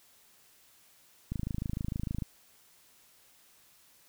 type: click train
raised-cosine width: 5 ms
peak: -21 dBFS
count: 25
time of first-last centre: 1.32-2.222 s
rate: 26.6 Hz
effects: white hiss -62 dBFS RMS until 4.08 s